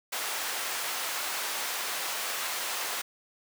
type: high-pass noise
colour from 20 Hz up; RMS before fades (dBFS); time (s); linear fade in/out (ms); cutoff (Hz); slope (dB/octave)
pink; -33; 0.12-3.02; 10; 830; 12
effects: none